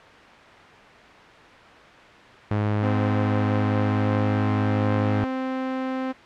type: tone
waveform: sawtooth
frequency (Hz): 104.6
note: G#2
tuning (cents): +13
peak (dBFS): -17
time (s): 2.51-5.24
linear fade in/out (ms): 0
type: tone with pitch glide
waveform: sawtooth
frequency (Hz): 258.4 to 260.9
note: C4 to C4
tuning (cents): -21 to -5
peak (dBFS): -21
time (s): 2.82-6.13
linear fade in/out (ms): 20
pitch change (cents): +16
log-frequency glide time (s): 3.29-4.28
effects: white hiss -45 dBFS RMS until 6.25 s + low-pass 2000 Hz 12 dB/octave